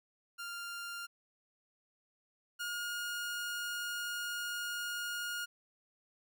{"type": "tone pair in turn", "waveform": "sawtooth", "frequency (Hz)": [1396.9, 1428.7], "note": ["F6", "F6"], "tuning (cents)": [0, 39], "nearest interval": "unison", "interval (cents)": 39, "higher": "second", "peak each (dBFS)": [-37, -33], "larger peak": "second", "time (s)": [[0.38, 1.07], [2.59, 5.46]], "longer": "second", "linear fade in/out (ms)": 20, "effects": []}